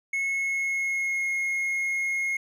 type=tone with pitch glide; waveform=triangle; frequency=2185 to 2155 Hz; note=C#7 to C#7; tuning=-26 to -49 cents; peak=-23 dBFS; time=0.13-2.37 s; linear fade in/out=5 ms; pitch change=-23 cents; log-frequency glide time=0.27-1.28 s; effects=none